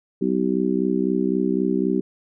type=harmonic tone; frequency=63.9 Hz; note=C2; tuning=40 cents flat; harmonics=3 / 4 / 5 / 6; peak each=-24 / -24 / -24 / -24 dBFS; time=0.21-2.01 s; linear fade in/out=10 ms; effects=none